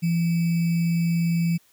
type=tone with sample-and-hold; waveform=sine; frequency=168.6 Hz; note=E3; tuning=39 cents sharp; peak=-19 dBFS; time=0.02-1.58 s; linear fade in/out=20 ms; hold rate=2450 Hz; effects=white hiss -60 dBFS RMS until 1.72 s